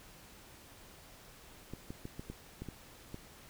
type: clicks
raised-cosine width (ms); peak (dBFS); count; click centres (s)
3; -29; 8; 1.736 / 1.905 / 2.054 / 2.195 / 2.3 / 2.62 / 2.687 / 3.144
effects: pink hiss -56 dBFS RMS until 3.49 s